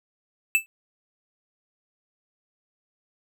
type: tone with exponential decay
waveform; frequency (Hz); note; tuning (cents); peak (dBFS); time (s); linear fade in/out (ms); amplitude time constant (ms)
square; 2637; E7; 0; -14; 0.55-0.66; 0; 22
effects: none